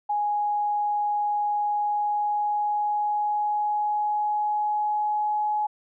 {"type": "tone with pitch glide", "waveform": "sine", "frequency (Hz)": [830.6, 843.2], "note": ["G#5", "G#5"], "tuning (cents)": [0, 26], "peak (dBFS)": -22, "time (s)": [0.09, 5.67], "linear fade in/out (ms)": 10, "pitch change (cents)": 26, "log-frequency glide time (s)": [1.62, 5.53], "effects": []}